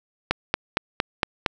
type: click train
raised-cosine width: 0.3 ms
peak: -3 dBFS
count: 6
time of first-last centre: 0.31-1.462 s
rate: 4.34 Hz
effects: none